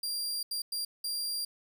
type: tone bursts at uneven times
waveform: sawtooth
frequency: 4764 Hz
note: D8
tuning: 24 cents sharp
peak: -29 dBFS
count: 4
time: 0.03-0.43 / 0.51-0.62 / 0.72-0.85 / 1.04-1.45 s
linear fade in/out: 5 ms
effects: none